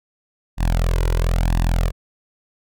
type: tone with flanger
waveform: sawtooth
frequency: 42.35 Hz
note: E1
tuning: 48 cents sharp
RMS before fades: -18 dBFS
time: 0.57-1.92 s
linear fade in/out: 50 ms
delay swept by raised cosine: 1.1 to 2.07 ms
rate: 0.99 Hz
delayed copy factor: +0.9
effects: none